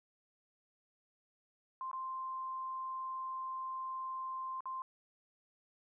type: tone with dropouts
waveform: sine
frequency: 1046.5 Hz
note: C6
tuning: in tune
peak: -38 dBFS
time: 1.81-4.82 s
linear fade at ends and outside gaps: 1 ms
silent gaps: 1.914-1.931 / 4.606-4.656 s
effects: none